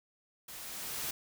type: noise with level ramp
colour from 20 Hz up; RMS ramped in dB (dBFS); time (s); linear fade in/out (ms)
white; -47 to -36; 0.48-1.11; 5
effects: none